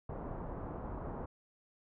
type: low-pass noise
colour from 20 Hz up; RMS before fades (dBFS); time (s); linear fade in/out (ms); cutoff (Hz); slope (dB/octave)
pink; -42; 0.09-1.26; 5; 1100; 24
effects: none

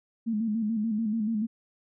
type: tone with vibrato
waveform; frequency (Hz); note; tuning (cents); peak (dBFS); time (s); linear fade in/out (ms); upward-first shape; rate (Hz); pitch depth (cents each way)
sine; 219.2; A3; -6; -25; 0.26-1.47; 20; square; 6.9; 68
effects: none

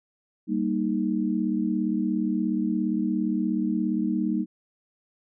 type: chord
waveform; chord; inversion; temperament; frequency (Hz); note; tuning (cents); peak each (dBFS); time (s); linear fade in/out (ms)
sine; Eb major; first; equal; 196 / 233.1 / 311.1; G3 / Bb3 / Eb4; 0 / 0 / 0; -27; 0.47-4.46; 50
effects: none

